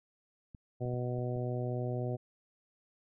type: clicks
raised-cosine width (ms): 5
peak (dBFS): -36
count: 5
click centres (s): 0.548 / 0.856 / 0.939 / 1.188 / 1.364
type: harmonic tone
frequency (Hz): 123.7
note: B2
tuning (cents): +3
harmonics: 1 / 2 / 3 / 4 / 5 / 6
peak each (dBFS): -34 / -42 / -40 / -42 / -42 / -47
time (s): 0.8-2.17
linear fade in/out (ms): 20
effects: none